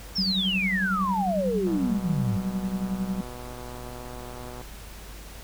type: exponential sweep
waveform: sine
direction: down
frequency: 5580 to 97.9 Hz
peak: -24 dBFS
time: 0.15-2.38 s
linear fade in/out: 20 ms
type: tone with tremolo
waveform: sine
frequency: 190 Hz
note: F#3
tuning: 46 cents sharp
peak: -23 dBFS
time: 0.18-3.21 s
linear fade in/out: 5 ms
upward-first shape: sine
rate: 11 Hz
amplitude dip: 70%
type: click train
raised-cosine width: 1 ms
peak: -27 dBFS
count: 363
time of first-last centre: 1.67-4.613 s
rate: 123 Hz
effects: added 50 Hz sine -42 dBFS peak until 5.43 s + pink hiss -45 dBFS RMS until 5.43 s